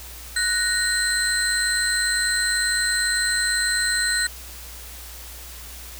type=tone cluster; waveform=sine; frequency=1476 / 1858 / 4104 / 8080 Hz; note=F#6 / A#6 / C8 / B8; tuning=-5 / -6 / -34 / +39 cents; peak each=-25 dBFS; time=0.36-4.27 s; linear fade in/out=5 ms; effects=added 60 Hz sine -40 dBFS peak until 5.99 s + white hiss -40 dBFS RMS until 5.99 s